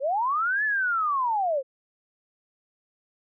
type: linear two-way sweep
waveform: sine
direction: up then down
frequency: 505 to 1756 to 505 Hz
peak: -22 dBFS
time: 0-1.63 s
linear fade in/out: 50 ms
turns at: 0.64 s
effects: none